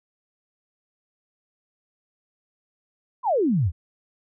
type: exponential sweep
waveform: sine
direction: down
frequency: 1073 to 72.9 Hz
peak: -18 dBFS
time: 3.23-3.72 s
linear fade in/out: 50 ms
effects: none